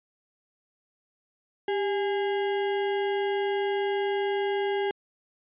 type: tone with sample-and-hold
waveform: sine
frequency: 396.6 Hz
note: G4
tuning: 20 cents sharp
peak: -24 dBFS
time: 1.68-4.91 s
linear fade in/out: 2 ms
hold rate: 1225 Hz
effects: resampled to 8000 Hz